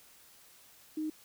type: tone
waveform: sine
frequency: 310 Hz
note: D#4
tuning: 6 cents flat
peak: -32 dBFS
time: 0.97-1.1 s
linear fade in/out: 5 ms
effects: white hiss -59 dBFS RMS until 1.24 s